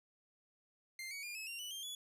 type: tone with pitch steps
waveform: sawtooth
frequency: 2098 / 2249 / 2410 / 2583 / 2768 / 2967 / 3180 / 3408 Hz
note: C7 / C#7 / D7 / E7 / F7 / F#7 / G7 / G#7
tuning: +4 / +24 / +44 / -36 / -16 / +4 / +24 / +44 cents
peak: -40 dBFS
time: 0.99-1.95 s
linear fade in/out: 2 ms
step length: 120 ms
effects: resampled to 32000 Hz